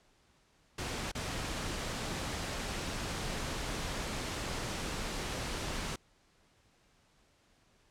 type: noise with dropouts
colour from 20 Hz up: pink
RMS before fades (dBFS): -37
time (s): 0.78-5.96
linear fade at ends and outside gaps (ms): 5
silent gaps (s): 1.117-1.15
effects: pink hiss -68 dBFS RMS until 7.9 s + low-pass 8000 Hz 12 dB/octave